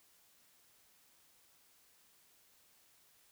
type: silence
effects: white hiss -68 dBFS RMS until 3.31 s